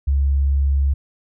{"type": "tone", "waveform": "sine", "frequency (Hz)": 69.3, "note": "C#2", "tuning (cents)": 0, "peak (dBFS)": -14, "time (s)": [0.07, 0.94], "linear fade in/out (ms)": 10, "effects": []}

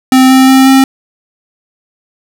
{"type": "tone with pitch steps", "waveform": "square", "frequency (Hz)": [260, 262.3, 264.5, 266.8], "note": ["C4", "C4", "C4", "C4"], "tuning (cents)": [-11, 4, 19, 34], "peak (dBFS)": -3, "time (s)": [0.12, 0.84], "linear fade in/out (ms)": 2, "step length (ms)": 180, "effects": []}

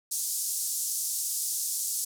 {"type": "band-pass noise", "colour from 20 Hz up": "white", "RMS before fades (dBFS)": -31, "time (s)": [0.11, 2.05], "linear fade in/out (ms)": 10, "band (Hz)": [5600, 12000], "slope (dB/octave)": 24, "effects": []}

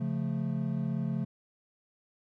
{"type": "chord", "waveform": "triangle", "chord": "Db augmented", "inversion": "none", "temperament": "equal", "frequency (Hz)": [138.59, 174.61, 220], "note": ["Db3", "F3", "A3"], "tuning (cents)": [0, 0, 0], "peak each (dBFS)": [-31, -32, -32], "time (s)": [0, 1.25], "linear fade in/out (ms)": 10, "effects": []}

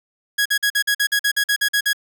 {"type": "tone bursts", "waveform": "sawtooth", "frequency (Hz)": 1661.2, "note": "G#6", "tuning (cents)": 0, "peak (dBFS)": -12, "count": 13, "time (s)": [0.38, 1.932], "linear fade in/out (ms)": 10, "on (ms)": 76, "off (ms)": 47, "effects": []}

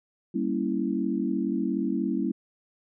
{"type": "chord", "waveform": "sine", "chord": "G diminished seventh", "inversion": "none", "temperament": "equal", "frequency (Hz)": [196, 233.1, 277.2, 329.6], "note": ["G3", "Bb3", "Db4", "Fb4"], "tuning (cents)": [0, 0, 0, 0], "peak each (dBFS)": -30, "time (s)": [0.34, 2.32], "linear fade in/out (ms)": 10, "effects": []}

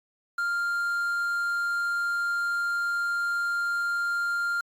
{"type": "tone with quantisation", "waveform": "triangle", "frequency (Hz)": 1396.9, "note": "F6", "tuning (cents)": 0, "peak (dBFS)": -23, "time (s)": [0.38, 4.61], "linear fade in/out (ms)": 5, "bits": 8, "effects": ["AAC 48 kbps"]}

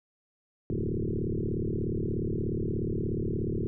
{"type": "tone with frequency modulation", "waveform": "sine", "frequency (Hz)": 117.3, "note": "A#2", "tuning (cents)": 11, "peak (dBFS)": -27, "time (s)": [0.7, 3.67], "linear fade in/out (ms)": 0, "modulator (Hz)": 36.8, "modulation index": 7.9, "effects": []}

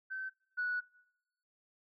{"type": "tone pair in turn", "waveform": "sine", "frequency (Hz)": [1538, 1472], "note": ["G6", "F#6"], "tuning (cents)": [-33, -9], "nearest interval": "minor second", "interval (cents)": 76, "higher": "first", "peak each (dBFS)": [-37, -31], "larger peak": "second", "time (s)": [[0.1, 0.3], [0.57, 0.81]], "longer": "second", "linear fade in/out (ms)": 20, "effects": ["noise-tail reverb RT60 0.8 s tail -23 dB re dry", "tanh soft clip ceiling -27 dBFS"]}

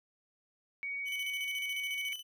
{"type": "tone", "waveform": "sine", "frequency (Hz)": 2246, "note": "C#7", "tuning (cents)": 22, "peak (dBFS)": -35, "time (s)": [0.83, 2.13], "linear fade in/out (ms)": 0}
{"type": "tone with tremolo", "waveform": "40% pulse", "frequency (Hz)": 3000, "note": "F#7", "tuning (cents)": 23, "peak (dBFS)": -36, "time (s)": [1.05, 2.23], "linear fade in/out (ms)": 50, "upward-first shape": "square", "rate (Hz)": 14, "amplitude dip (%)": 60}
{"effects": []}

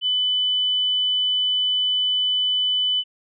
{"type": "tone", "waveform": "sine", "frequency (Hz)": 3000, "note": "F#7", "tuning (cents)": 23, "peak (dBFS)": -18, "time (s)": [0.01, 3.04], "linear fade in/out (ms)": 50, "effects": []}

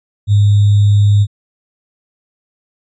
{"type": "tone with sample-and-hold", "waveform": "sine", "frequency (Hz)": 102.5, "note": "G#2", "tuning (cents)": -22, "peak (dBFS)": -6, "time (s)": [0.27, 1.27], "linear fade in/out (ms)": 50, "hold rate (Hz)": 3675, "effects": ["resampled to 16000 Hz"]}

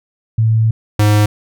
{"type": "tone pair in turn", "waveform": ["sine", "square"], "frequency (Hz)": [111.5, 104.86], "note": ["A2", "G#2"], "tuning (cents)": [23, 17], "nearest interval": "minor second", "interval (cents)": 106, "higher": "first", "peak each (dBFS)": -9, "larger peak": "neither", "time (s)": [[0.38, 0.71], [0.99, 1.26]], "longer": "first", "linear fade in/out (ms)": 5, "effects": []}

